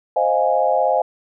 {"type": "chord", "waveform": "sine", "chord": "F minor seventh", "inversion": "second", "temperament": "equal", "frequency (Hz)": [523.3, 622.3, 698.5, 830.6], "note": ["C5", "Eb5", "F5", "Ab5"], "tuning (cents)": [0, 0, 0, 0], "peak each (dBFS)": -20, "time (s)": [0.16, 1.02], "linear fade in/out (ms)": 5, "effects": []}